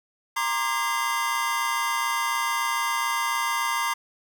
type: tone cluster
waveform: square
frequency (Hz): 937 / 1064 / 1188 / 1635 / 2056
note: A#5 / C6 / D6 / G#6 / C7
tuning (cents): +9 / +29 / +20 / -28 / -31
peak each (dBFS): -29 / -31 / -31 / -35 / -31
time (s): 0.36-3.94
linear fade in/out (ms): 10
effects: none